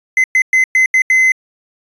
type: tone bursts at uneven times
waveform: triangle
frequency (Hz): 2050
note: C7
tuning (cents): -36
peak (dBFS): -6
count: 6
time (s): 0.17-0.24 / 0.35-0.42 / 0.53-0.64 / 0.75-0.86 / 0.94-1.02 / 1.1-1.32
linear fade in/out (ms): 2
effects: resampled to 22050 Hz